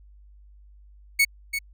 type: tone with echo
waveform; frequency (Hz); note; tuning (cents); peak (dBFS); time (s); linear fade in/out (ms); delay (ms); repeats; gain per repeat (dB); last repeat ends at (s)
40% pulse; 2217; C#7; 0; -15; 1.19-1.25; 10; 340; 1; -9; 1.59
effects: added 50 Hz sine -48 dBFS peak until 1.73 s